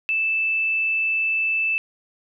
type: tone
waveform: sine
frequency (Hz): 2637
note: E7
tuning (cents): 0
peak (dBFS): -19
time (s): 0.09-1.78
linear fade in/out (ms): 0
effects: none